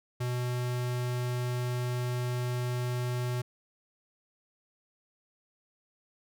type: tone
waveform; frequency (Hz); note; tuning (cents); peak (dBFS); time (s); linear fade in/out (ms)
square; 123.6; B2; +2; -30; 0.2-3.42; 10
effects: none